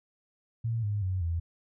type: tone with pitch steps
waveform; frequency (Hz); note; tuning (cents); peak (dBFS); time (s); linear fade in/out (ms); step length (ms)
sine; 114.7 / 103.37 / 93.17 / 83.97; A#2 / G#2 / F#2 / E2; -28 / -8 / +13 / +33; -27; 0.64-1.4; 10; 190
effects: none